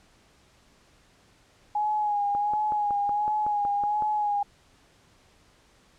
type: tone with vibrato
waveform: sine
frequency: 830.6 Hz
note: G#5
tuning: in tune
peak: -23 dBFS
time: 1.75-4.43 s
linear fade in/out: 5 ms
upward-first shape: sine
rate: 1.4 Hz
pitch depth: 39 cents each way
type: click train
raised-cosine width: 1 ms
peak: -24 dBFS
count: 10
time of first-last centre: 2.35-4.023 s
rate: 5.38 Hz
effects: pink hiss -60 dBFS RMS until 5.98 s + low-pass 8000 Hz 12 dB/octave